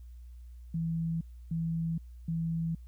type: tone bursts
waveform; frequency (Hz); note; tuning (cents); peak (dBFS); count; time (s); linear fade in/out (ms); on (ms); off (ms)
sine; 164.6; E3; -2; -29; 3; 0.74-2.75; 5; 470; 300
effects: added 60 Hz sine -45 dBFS peak until 2.87 s + white hiss -74 dBFS RMS until 2.87 s